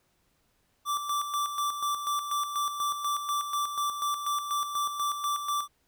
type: tone with tremolo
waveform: square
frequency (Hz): 1168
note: D6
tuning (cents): -10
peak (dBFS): -27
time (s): 0.85-5.68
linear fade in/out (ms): 50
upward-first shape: square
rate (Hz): 4.1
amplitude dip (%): 55
effects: pink hiss -71 dBFS RMS until 5.87 s